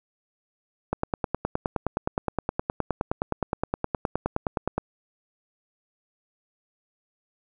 click train, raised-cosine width 1 ms, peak -10 dBFS, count 38, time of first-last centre 0.93-4.78 s, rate 9.61 Hz, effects none

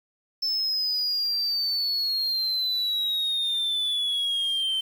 sine exponential sweep, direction down, 5290 to 3092 Hz, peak -21 dBFS, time 0.42-4.81 s, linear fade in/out 10 ms, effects tanh soft clip ceiling -22 dBFS + 8-bit

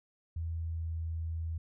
sine tone with pitch glide, 82.41 to 81.7 Hz, E2 to E2, 0 to -15 cents, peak -33 dBFS, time 0.36-1.58 s, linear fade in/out 5 ms, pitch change -15 cents, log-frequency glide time 0.5-0.95 s, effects none

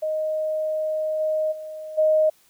sine tone with level steps, 622.3 Hz, D#5, in tune, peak -22 / -20 / -32 / -15 dBFS, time 0.02-2.3 s, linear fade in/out 10 ms, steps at 1.19 / 1.51 / 1.97 s, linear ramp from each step 20 ms, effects white hiss -59 dBFS RMS until 2.49 s

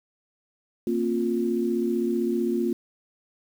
sine tone cluster, 232 / 267.6 / 351.8 Hz, A#3 / C4 / F4, -8 / +39 / +13 cents, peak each -26 / -30 / -25 dBFS, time 0.87-2.73 s, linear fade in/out 2 ms, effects 8-bit

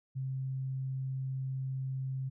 sine tone, 132.4 Hz, C3, 21 cents sharp, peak -33 dBFS, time 0.15-2.3 s, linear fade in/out 20 ms, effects none

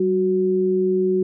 sine tone pair together, 191.19 / 370 Hz, G3 / F#4, -43 / 0 cents, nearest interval major seventh, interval 1143 cents, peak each -23 / -17 dBFS, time 0-1.23 s, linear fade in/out 5 ms, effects none

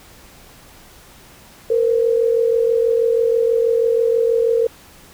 sine tone pair together, 459.2 / 505.4 Hz, A#4 / B4, -26 / +40 cents, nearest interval major second, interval 166 cents, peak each -14 / -20 dBFS, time 1.7-4.67 s, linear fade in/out 5 ms, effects pink hiss -45 dBFS RMS until 5.13 s

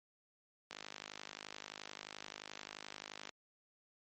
click train, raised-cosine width 0.2 ms, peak -27 dBFS, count 134, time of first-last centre 0.71-3.293 s, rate 51.5 Hz, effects high-pass 200 Hz 12 dB/octave + MP3 32 kbps

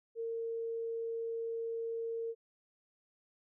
sine tone, 457.8 Hz, A#4, 31 cents flat, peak -35 dBFS, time 0.15-2.35 s, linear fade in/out 50 ms, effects none

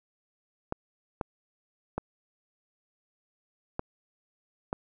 clicks, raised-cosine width 1 ms, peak -16 dBFS, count 5, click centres 0.724 / 1.212 / 1.98 / 3.794 / 4.729 s, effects none

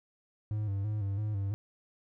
triangle tone with vibrato, 102.5 Hz, G#2, 22 cents flat, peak -28 dBFS, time 0.51-1.54 s, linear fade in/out 0 ms, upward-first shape square, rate 3 Hz, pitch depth 66 cents each way, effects none

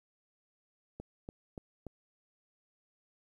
click train, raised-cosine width 2 ms, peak -29 dBFS, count 4, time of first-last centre 1-1.867 s, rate 3.46 Hz, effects 11-bit

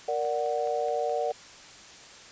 sine chord, Bb augmented, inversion none, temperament equal, 466.2 / 587.3 / 740 Hz, Bb4 / D5 / F#5, 0 / 0 / 0 cents, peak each -30 dBFS, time 0.08-1.32 s, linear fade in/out 5 ms
click train, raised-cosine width 0.3 ms, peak -33 dBFS, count 6, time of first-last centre 0.25-1.307 s, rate 4.73 Hz
effects white hiss -48 dBFS RMS until 2.31 s + resampled to 16000 Hz

